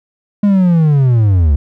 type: linear sweep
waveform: triangle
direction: down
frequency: 207.9 to 67.1 Hz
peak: -5 dBFS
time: 0.43-1.56 s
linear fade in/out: 5 ms
effects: none